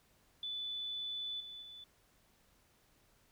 sine tone with level steps, 3485 Hz, A7, 17 cents flat, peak -38 / -46 / -49 dBFS, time 0.43-1.84 s, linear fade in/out 2 ms, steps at 1.4 / 1.62 s, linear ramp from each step 5 ms, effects pink hiss -70 dBFS RMS until 3.31 s

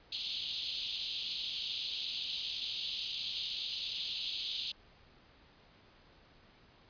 white band-pass noise, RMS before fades -39 dBFS, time 0.12-4.72 s, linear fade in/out 5 ms, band 3000 to 4400 Hz, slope 48 dB/octave, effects pink hiss -62 dBFS RMS until 6.89 s + resampled to 11025 Hz

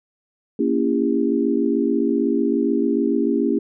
sine chord, A# diminished seventh, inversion none, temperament just, 233.1 / 279.7 / 335.6 / 402.8 Hz, A#3 / C#4 / E4 / G4, 0 / +16 / +31 / +47 cents, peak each -22 / -21 / -23 / -23 dBFS, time 0.59-3.59 s, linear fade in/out 5 ms, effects none

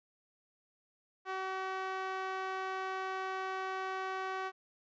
sawtooth tone with band-pass filter, 379.1 Hz, F#4, 42 cents sharp, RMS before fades -38 dBFS, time 1.25-4.52 s, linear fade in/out 50 ms, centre 1200 Hz, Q 1.2, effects resampled to 16000 Hz

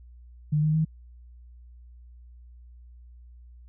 sine tone with pitch steps, 150.6 / 154.3 / 158.09 Hz, D3 / D#3 / D#3, +44 / -14 / +28 cents, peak -20 dBFS, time 0.52-0.85 s, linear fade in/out 10 ms, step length 110 ms, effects added 60 Hz sine -46 dBFS peak until 3.68 s

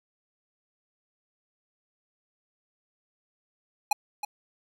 square tone with echo, 832 Hz, G#5, 3 cents sharp, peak -20 dBFS, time 3.91-3.93 s, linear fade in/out 5 ms, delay 320 ms, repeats 1, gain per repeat -10 dB, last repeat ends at 4.25 s, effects none

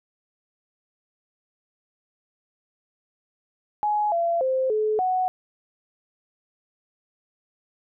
sine tone with pitch steps, 839 / 680 / 522 / 429.7 / 741 Hz, G#5 / F5 / C5 / A4 / F#5, +17 / -46 / -4 / -41 / +2 cents, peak -20 dBFS, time 3.83-5.28 s, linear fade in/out 0 ms, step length 290 ms, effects none

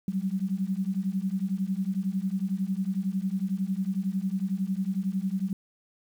sine beating tone pair, 185.7 / 196.7 Hz, F#3 / G3, +7 / +6 cents, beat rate 11 Hz, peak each -29 dBFS, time 0.08-5.53 s, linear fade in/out 2 ms, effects 9-bit

